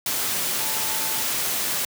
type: tone in noise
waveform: sine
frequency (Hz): 880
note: A5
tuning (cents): 0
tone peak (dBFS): -36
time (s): 0.6-1.22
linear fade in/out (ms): 2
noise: white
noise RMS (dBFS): -25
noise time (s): 0.06-1.85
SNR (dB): -14
effects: high-pass 100 Hz 12 dB/octave